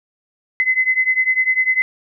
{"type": "beating tone pair", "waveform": "sine", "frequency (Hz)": [2036, 2046], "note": ["C7", "C7"], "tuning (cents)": [-48, -39], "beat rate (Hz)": 10, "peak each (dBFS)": [-16, -18], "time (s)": [0.6, 1.82], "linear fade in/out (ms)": 0, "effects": []}